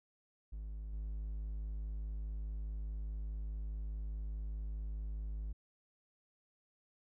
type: tone with level steps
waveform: triangle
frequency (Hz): 52.4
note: G#1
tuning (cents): +16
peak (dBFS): -39 / -36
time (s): 0.52-5.53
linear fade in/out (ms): 10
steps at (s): 0.93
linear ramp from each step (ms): 2
effects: none